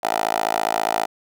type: tone with high-pass filter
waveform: 10% pulse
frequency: 54.8 Hz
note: A1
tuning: 6 cents flat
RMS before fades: -22 dBFS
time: 0.03-1.06 s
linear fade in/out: 10 ms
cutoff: 670 Hz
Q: 3.7
effects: none